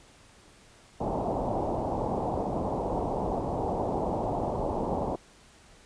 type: low-pass noise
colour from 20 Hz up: white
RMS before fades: -30 dBFS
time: 1-5.16 s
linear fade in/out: 10 ms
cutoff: 900 Hz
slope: 48 dB/octave
effects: pink hiss -56 dBFS RMS until 5.85 s + resampled to 22050 Hz